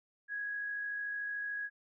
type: tone with amplitude modulation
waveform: sine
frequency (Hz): 1661.2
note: G#6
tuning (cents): 0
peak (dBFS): -34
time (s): 0.28-1.7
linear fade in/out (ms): 50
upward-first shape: sine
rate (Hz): 53.5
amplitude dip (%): 30
effects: none